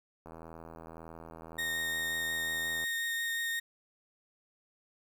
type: click train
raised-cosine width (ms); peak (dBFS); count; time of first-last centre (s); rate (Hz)
1; -33; 212; 0.26-2.839; 81.8
type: tone with vibrato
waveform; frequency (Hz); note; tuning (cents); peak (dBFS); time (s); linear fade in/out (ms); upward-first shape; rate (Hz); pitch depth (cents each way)
35% pulse; 1849; A#6; -15; -30; 1.58-3.6; 10; triangle; 5.6; 10
effects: 10-bit